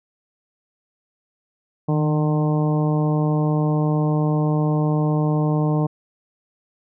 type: harmonic tone with a mistuned harmonic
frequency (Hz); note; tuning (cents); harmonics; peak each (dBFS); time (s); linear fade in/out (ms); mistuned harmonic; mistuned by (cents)
151.3; D#3; -48; 1 / 2 / 3 / 4 / 5 / 6 / 7; -18 / -24 / -28 / -30 / -32 / -34 / -35; 1.88-5.87; 10; 1; +34
effects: none